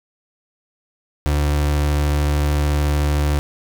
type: tone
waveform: 35% pulse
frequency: 73.42 Hz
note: D2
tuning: in tune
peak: -14 dBFS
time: 1.26-3.39 s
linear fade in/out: 0 ms
effects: none